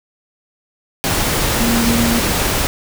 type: tone in noise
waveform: sine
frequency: 233.1 Hz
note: A#3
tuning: in tune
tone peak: -15 dBFS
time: 1.6-2.19 s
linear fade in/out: 0 ms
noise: pink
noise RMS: -17 dBFS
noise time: 1.04-2.67 s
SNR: -1 dB
effects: none